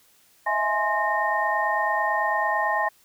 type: tone cluster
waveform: sine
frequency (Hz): 636 / 665 / 836 / 1051 / 1839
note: D#5 / E5 / G#5 / C6 / A#6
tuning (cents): +38 / +15 / +11 / +7 / -24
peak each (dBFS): -31 / -32 / -25 / -27 / -26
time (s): 0.46-2.89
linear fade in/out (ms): 10
effects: white hiss -59 dBFS RMS until 3.04 s